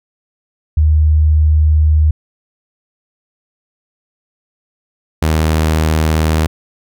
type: tone pair in turn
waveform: sine / sawtooth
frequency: 76.9 / 78.7 Hz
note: D#2 / D#2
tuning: -20 / +20 cents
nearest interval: unison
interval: 40 cents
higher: second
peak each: -7 dBFS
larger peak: neither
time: 0.77-2.11 / 5.22-6.47 s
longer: first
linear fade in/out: 5 ms
effects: none